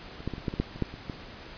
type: clicks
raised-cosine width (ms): 3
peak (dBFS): -30 / -17 / -21 / -27 / -15 / -21 / -12 / -29 / -13 / -28 / -21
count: 11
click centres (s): 0.205 / 0.276 / 0.337 / 0.381 / 0.482 / 0.539 / 0.6 / 0.76 / 0.823 / 0.94 / 1.098
effects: pink hiss -45 dBFS RMS until 1.57 s + resampled to 11025 Hz